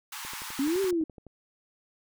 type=high-pass noise; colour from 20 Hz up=pink; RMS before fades=-39 dBFS; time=0.12-0.91 s; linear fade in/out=5 ms; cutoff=820 Hz; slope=96 dB/octave
type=click train; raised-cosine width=2 ms; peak=-33 dBFS; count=13; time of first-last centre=0.25-1.267 s; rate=11.8 Hz
type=exponential two-way sweep; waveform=sine; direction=up then down; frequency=261.6 to 398 to 307.9 Hz; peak=-24 dBFS; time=0.59-1.04 s; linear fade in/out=5 ms; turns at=0.81 s
effects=none